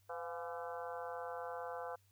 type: harmonic tone with a mistuned harmonic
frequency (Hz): 168.7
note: E3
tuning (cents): +40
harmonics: 3 / 4 / 5 / 6 / 7 / 8 / 9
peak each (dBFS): -45 / -47 / -49 / -51 / -52 / -53 / -54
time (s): 0.09-1.96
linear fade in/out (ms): 10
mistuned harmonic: 4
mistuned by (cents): +63
effects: added 98 Hz sine -69 dBFS peak until 2.11 s + white hiss -75 dBFS RMS until 2.11 s